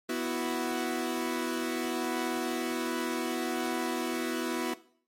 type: chord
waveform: sawtooth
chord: B suspended fourth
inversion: none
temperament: equal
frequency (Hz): 246.9 / 329.6 / 370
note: B3 / E4 / F#4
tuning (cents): 0 / 0 / 0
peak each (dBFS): -30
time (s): 0.09-4.74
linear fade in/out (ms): 5
effects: noise-tail reverb RT60 0.5 s tail -17 dB re dry + MP3 64 kbps